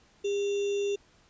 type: tone with sample-and-hold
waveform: sine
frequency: 403.5 Hz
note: G#4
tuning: 50 cents flat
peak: -26 dBFS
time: 0.24-0.96 s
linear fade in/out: 10 ms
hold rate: 3150 Hz
effects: pink hiss -62 dBFS RMS until 1.29 s + resampled to 16000 Hz